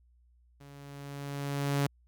sawtooth tone with level ramp, 141.3 Hz, C#3, 34 cents sharp, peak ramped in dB -46 to -21 dBFS, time 0.6-1.87 s, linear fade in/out 10 ms, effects added 60 Hz sine -61 dBFS peak until 2.07 s

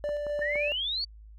triangle tone with tremolo, 587.3 Hz, D5, in tune, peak -26 dBFS, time 0.04-0.72 s, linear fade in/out 0 ms, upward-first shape square, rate 3.9 Hz, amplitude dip 25%
clicks, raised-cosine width 1 ms, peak -28 dBFS, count 4, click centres 0.091 / 0.267 / 0.392 / 0.557 s
sine exponential sweep, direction up, 1760 to 4604 Hz, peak -28 dBFS, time 0.41-1.05 s, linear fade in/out 10 ms
effects added 53 Hz sine -46 dBFS peak until 1.38 s

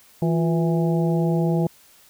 harmonic tone with a mistuned harmonic, 164.8 Hz, E3, in tune, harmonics 1 / 2 / 3 / 4 / 5, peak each -19 / -25 / -29 / -31 / -33 dBFS, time 0.22-1.67 s, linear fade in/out 2 ms, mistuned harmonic 2, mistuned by +95 cents, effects white hiss -53 dBFS RMS until 2.09 s

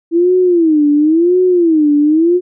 sine tone with vibrato, 327.6 Hz, E4, 11 cents flat, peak -7 dBFS, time 0.11-2.41 s, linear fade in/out 50 ms, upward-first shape sine, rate 0.95 Hz, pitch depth 200 cents each way, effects none

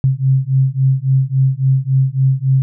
sine beating tone pair, 131.4 / 135 Hz, C3 / C#3, +8 / -45 cents, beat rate 3.6 Hz, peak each -14 dBFS, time 0.04-2.62 s, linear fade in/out 0 ms, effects none

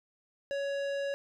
sine tone with tanh clipping, 559 Hz, C#5, 14 cents sharp, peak -33 dBFS, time 0.51-1.14 s, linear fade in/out 0 ms, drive 16 dB, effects none

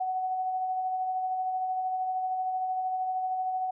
sine tone with tremolo, 746 Hz, F#5, 14 cents sharp, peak -26 dBFS, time 0-3.71 s, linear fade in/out 10 ms, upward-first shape sine, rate 13 Hz, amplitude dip 30%, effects none

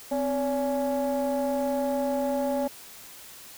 sine tone cluster, 259.2 / 568 / 836 Hz, C4 / C#5 / G#5, -16 / +42 / +11 cents, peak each -27 / -25 / -31 dBFS, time 0.11-2.68 s, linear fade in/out 10 ms, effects tanh soft clip ceiling -20 dBFS + white hiss -46 dBFS RMS until 3.57 s

